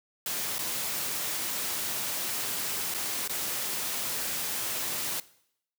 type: noise with dropouts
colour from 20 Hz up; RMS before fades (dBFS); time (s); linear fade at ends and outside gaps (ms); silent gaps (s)
white; -32; 0.26-5.2; 2; 0.583-0.59 / 2.94-2.946 / 3.277-3.295
effects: noise-tail reverb RT60 0.7 s tail -19 dB re dry + high-pass 100 Hz 12 dB/octave